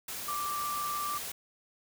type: tone in noise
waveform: sine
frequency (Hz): 1174.7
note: D6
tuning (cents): 0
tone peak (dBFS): -32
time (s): 0.28-1.18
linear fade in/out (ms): 5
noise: white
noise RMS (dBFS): -39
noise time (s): 0.08-1.32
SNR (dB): +4
effects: none